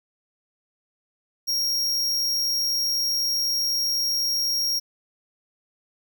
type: tone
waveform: 45% pulse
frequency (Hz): 5588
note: F8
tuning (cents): 0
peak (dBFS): -22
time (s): 1.47-4.8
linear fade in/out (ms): 20
effects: none